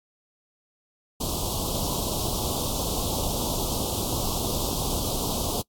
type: band-stop noise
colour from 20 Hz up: pink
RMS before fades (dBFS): -28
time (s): 1.2-5.62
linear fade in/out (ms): 10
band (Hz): 1100 to 3100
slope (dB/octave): 48
effects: noise-tail reverb RT60 0.1 s tail -24 dB re dry + AAC 64 kbps